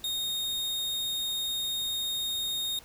40% pulse tone, 3707 Hz, A#7, 10 cents flat, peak -28 dBFS, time 0.04-2.79 s, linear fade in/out 2 ms, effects pink hiss -53 dBFS RMS until 2.84 s

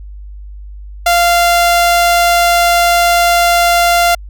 sawtooth tone, 693 Hz, F5, 14 cents flat, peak -4 dBFS, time 1.06-4.15 s, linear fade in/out 5 ms, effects added 50 Hz sine -27 dBFS peak until 4.29 s

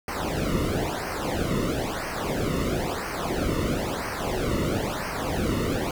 brown noise with flanger, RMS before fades -27 dBFS, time 0.08-5.91 s, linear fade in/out 2 ms, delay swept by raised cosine 0.27 to 1.27 ms, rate 1 Hz, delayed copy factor -0.95, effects none

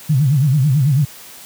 sine tone with vibrato, 140 Hz, C#3, 18 cents sharp, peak -10 dBFS, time 0.09-1.05 s, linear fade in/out 10 ms, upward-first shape sine, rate 9.1 Hz, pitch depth 190 cents each way, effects white hiss -38 dBFS RMS until 1.45 s + high-pass 80 Hz 12 dB/octave

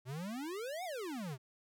square exponential two-way sweep, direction up then down, 120 to 767 to 120 Hz, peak -40 dBFS, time 0.05-1.38 s, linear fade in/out 50 ms, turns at 0.84 s, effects none

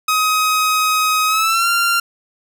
sawtooth tone with pitch glide, 1262 to 1384.2 Hz, D#6 to F6, +24 to -16 cents, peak -10 dBFS, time 0.08-2 s, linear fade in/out 5 ms, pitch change +160 cents, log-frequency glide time 1.27-1.69 s, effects none

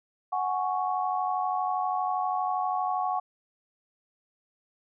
sine chord, F# suspended second, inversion none, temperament just, 740 / 832.5 / 1110 Hz, F#5 / G#5 / C#6, 0 / +4 / +2 cents, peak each -28 / -32 / -31 dBFS, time 0.32-3.2 s, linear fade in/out 10 ms, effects none

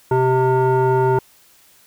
sine tone with frequency modulation, 389 Hz, G4, 13 cents flat, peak -12 dBFS, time 0.11-1.19 s, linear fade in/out 5 ms, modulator 517 Hz, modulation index 1.1, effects tanh soft clip ceiling -8 dBFS + white hiss -52 dBFS RMS until 1.86 s

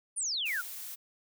sine exponential sweep, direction down, 9880 to 1318.5 Hz, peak -30 dBFS, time 0.16-0.62 s, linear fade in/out 20 ms
blue noise, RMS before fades -42 dBFS, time 0.45-0.96 s, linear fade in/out 20 ms
effects none

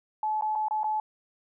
sine tone with dropouts, 860 Hz, A5, 40 cents flat, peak -25 dBFS, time 0.23-1 s, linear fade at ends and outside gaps 2 ms, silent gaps 0.411-0.422 / 0.553-0.557 / 0.684-0.709 / 0.833-0.842 s, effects none

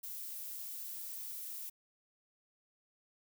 violet noise, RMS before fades -44 dBFS, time 0.03-1.7 s, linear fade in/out 10 ms, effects none

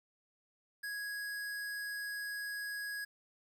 square tone, 1661.2 Hz, G#6, in tune, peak -39 dBFS, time 0.83-3.05 s, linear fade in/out 10 ms, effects 12-bit

